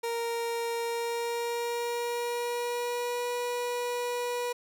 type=tone with pitch glide; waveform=30% pulse; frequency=466.2 to 486.3 Hz; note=A#4 to B4; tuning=0 to -27 cents; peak=-27 dBFS; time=0.03-4.53 s; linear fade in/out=10 ms; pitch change=+73 cents; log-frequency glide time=0.82-3.29 s; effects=none